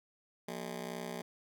15% pulse ring-modulated tone, 205 Hz, G#3, 22 cents flat, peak -30 dBFS, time 0.48-1.22 s, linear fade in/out 5 ms, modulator 31.3 Hz, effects none

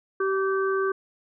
harmonic tone, 386.5 Hz, G4, 24 cents flat, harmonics 1 / 3 / 4, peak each -23 / -29 / -31 dBFS, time 0.2-0.92 s, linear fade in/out 5 ms, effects none

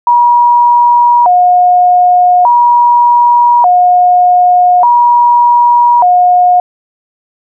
sine tone with vibrato, 830.6 Hz, G#5, in tune, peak -3 dBFS, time 0.07-6.6 s, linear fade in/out 2 ms, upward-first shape square, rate 0.42 Hz, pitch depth 250 cents each way, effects none

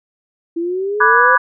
sine exponential sweep, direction up, 329.6 to 523.3 Hz, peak -17 dBFS, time 0.56-1.36 s, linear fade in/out 10 ms
sine chord, G# half-diminished seventh, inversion first, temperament equal, 987.8 / 1174.7 / 1480 / 1661.2 Hz, B5 / D6 / F#6 / G#6, 0 / 0 / 0 / 0 cents, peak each -14 dBFS, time 1-1.38 s, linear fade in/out 10 ms
effects none

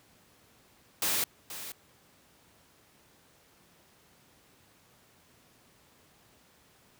white noise with echo, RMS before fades -29 dBFS, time 1.02-1.24 s, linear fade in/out 2 ms, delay 480 ms, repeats 1, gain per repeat -12 dB, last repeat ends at 1.72 s, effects pink hiss -62 dBFS RMS until 6.99 s + high-pass 80 Hz 12 dB/octave

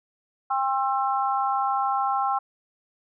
harmonic tone, 266.7 Hz, C4, 33 cents sharp, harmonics 3 / 4 / 5, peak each -24 / -27 / -28 dBFS, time 0.5-2.39 s, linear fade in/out 10 ms, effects none

